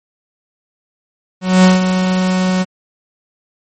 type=tone with ADSR envelope; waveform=45% pulse; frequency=185 Hz; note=F#3; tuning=in tune; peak=-4 dBFS; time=1.41-2.65 s; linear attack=230 ms; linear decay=160 ms; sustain=-8 dB; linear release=34 ms; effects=MP3 32 kbps